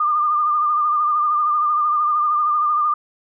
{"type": "tone with vibrato", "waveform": "sine", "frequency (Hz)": 1204, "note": "D6", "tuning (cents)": 43, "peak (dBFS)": -15, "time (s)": [0, 2.94], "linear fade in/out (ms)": 5, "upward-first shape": "triangle", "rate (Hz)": 13, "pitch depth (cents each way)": 48, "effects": []}